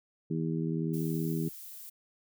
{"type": "harmonic tone", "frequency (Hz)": 80.8, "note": "E2", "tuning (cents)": -34, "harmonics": [2, 3, 4, 5], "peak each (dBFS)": [-31, -36, -36, -39], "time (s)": [0.3, 1.49], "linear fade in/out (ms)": 10}
{"type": "noise", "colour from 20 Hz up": "violet", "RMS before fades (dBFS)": -46, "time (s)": [0.93, 1.9], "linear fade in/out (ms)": 10}
{"effects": []}